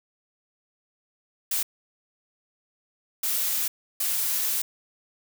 blue noise bursts at uneven times, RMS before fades -26 dBFS, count 3, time 1.51-1.63 / 3.23-3.68 / 4-4.62 s, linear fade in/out 5 ms, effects none

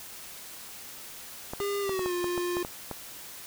clicks, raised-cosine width 1 ms, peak -20 dBFS, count 10, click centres 1.535 / 1.602 / 1.894 / 1.993 / 2.06 / 2.243 / 2.378 / 2.569 / 2.649 / 2.913 s
square tone with pitch glide, 403.1 to 353 Hz, G4 to F4, +48 to +19 cents, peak -29 dBFS, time 1.6-2.63 s, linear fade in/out 2 ms, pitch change -229 cents, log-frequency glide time 1.81-2.13 s
effects white hiss -44 dBFS RMS until 3.46 s

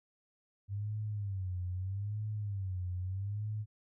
sine tone with vibrato, 98.1 Hz, G2, 2 cents sharp, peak -34 dBFS, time 0.68-3.66 s, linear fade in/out 50 ms, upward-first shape sine, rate 0.79 Hz, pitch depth 150 cents each way, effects none

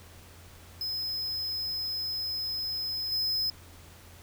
square tone with level steps, 5100 Hz, D#8, 42 cents sharp, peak -31 / -27 dBFS, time 0.81-3.5 s, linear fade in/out 2 ms, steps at 3.12 s, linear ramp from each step 2 ms, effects added 86 Hz sine -51 dBFS peak until 4.22 s + pink hiss -53 dBFS RMS until 4.22 s

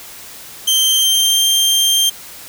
sawtooth tone with pitch glide, 3136 to 3172 Hz, G7 to G7, 0 to +20 cents, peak -8 dBFS, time 0.67-2.1 s, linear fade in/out 10 ms, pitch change +20 cents, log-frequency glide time 0.86-1.45 s, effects white hiss -35 dBFS RMS until 2.48 s

